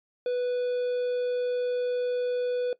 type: harmonic tone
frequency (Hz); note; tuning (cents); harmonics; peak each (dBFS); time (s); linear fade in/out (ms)
493.9; B4; 0; 1 / 3 / 5 / 7 / 9; -24 / -45 / -49 / -50 / -55; 0.26-2.73; 2
effects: noise-tail reverb RT60 0.1 s tail -17 dB re dry + MP3 96 kbps